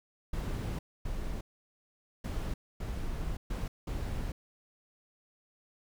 brown noise bursts at uneven times, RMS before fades -35 dBFS, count 6, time 0.33-0.79 / 1.05-1.41 / 2.24-2.54 / 2.8-3.37 / 3.5-3.68 / 3.87-4.32 s, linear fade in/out 5 ms, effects none

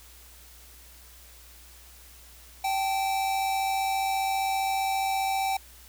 square tone pair together, 776 / 871 Hz, G5 / A5, -18 / -18 cents, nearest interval major second, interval 200 cents, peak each -26 / -37 dBFS, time 2.64-5.57 s, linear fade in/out 5 ms, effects added 60 Hz sine -52 dBFS peak until 5.88 s + white hiss -52 dBFS RMS until 5.88 s

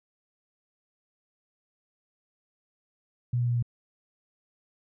sine tone with pitch steps, 121.9 / 121.13 / 120.36 / 119.6 Hz, B2 / B2 / B2 / A#2, -22 / -33 / -44 / +45 cents, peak -23 dBFS, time 3.33-3.626 s, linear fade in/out 5 ms, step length 74 ms, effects none

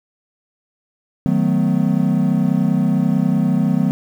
triangle chord, B dominant seventh, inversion first, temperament equal with one note detuned, 155.56 / 185 / 220 / 251 Hz, D#3 / F#3 / A3 / B3, 0 / 0 / 0 / +28 cents, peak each -18 / -16 / -18 / -18 dBFS, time 1.26-3.91 s, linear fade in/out 0 ms, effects 8-bit

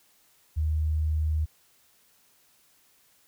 sine tone, 77.5 Hz, D#2, 6 cents flat, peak -23 dBFS, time 0.56-1.46 s, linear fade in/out 20 ms, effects white hiss -63 dBFS RMS until 3.27 s

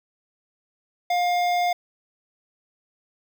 square tone with notch filter, 708 Hz, F5, 23 cents sharp, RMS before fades -22 dBFS, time 1.1-1.73 s, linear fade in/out 5 ms, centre 9800 Hz, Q 0.54, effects none

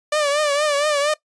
sawtooth tone with vibrato, 587.3 Hz, D5, in tune, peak -13 dBFS, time 0.12-1.14 s, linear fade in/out 5 ms, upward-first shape triangle, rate 4.3 Hz, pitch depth 89 cents each way, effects noise-tail reverb RT60 0.1 s tail -19 dB re dry + resampled to 22050 Hz

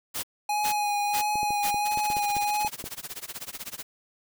white noise bursts, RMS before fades -31 dBFS, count 4, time 0.14-1.716 s, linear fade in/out 20 ms, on 94 ms, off 400 ms
square tone with vibrato, 830.6 Hz, G#5, in tune, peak -25 dBFS, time 0.49-2.68 s, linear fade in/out 5 ms, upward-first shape sine, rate 1.5 Hz, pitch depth 21 cents each way
clicks, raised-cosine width 2 ms, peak -24 dBFS, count 10, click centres 1.356 / 1.431 / 1.506 / 1.744 / 1.974 / 2.102 / 2.168 / 2.367 / 2.648 / 2.841 s
white noise with tremolo, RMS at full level -35 dBFS, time 1.85-3.83 s, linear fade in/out 2 ms, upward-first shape sine, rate 16 Hz, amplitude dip 95%
effects none

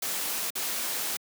white noise with dropouts, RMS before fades -31 dBFS, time 0.02-1.17 s, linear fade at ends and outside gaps 5 ms, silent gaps 0.504-0.553 s, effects high-pass 200 Hz 12 dB/octave

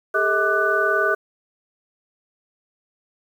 sine tone cluster, 402.9 / 442.9 / 639 / 1184 / 1491 Hz, G4 / A4 / D#5 / D6 / F#6, +48 / +11 / +46 / +14 / +13 cents, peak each -24 / -27 / -24 / -24 / -20 dBFS, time 0.14-1.15 s, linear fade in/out 10 ms, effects 8-bit

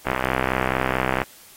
click train, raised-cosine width 0.5 ms, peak -6 dBFS, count 75, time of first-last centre 0.07-1.217 s, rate 64.5 Hz, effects white hiss -48 dBFS RMS until 1.56 s + AAC 48 kbps

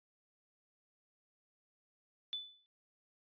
sine tone with exponential decay, 3491 Hz, A7, 14 cents flat, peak -34 dBFS, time 2.33-2.66 s, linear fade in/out 0 ms, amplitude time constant 70 ms, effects noise-tail reverb RT60 0.2 s tail -18 dB re dry + resampled to 11025 Hz

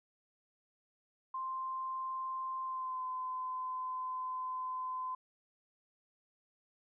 sine tone with pitch glide, 1046.5 to 1024.4 Hz, C6 to C6, 0 to -37 cents, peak -36 dBFS, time 1.34-5.15 s, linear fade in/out 5 ms, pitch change -37 cents, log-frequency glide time 2.63-3.04 s, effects none

